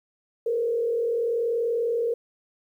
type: tone with frequency modulation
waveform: sine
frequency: 466.2 Hz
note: A#4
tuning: in tune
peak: -22 dBFS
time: 0.46-2.14 s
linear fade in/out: 5 ms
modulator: 40.7 Hz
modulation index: 0.64
effects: 10-bit